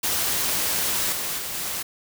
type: noise with level steps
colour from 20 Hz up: white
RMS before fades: -24 / -28 / -31 / -29 dBFS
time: 0.03-1.83 s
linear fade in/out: 10 ms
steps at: 1.12 / 1.38 / 1.54 s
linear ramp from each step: 5 ms
effects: none